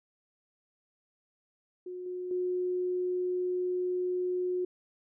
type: tone with level steps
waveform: sine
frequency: 362.4 Hz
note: F#4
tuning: 36 cents flat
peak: -37 / -34 / -28 dBFS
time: 1.86-4.65 s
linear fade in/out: 5 ms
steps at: 2.06 / 2.31 s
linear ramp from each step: 2 ms
effects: none